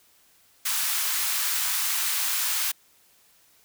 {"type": "high-pass noise", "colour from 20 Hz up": "white", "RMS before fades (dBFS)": -26, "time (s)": [0.65, 2.72], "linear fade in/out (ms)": 10, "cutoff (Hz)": 960, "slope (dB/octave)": 24, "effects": ["white hiss -60 dBFS RMS until 3.64 s"]}